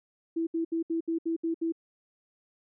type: tone bursts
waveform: sine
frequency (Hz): 329.6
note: E4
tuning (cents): 0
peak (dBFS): -26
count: 8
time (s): 0.36-1.723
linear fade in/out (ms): 10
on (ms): 110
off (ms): 69
effects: none